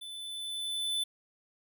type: tone with level ramp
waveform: square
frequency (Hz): 3509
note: A7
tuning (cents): -5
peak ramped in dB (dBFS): -42 to -29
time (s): 0.01-1.04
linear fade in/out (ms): 10
effects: none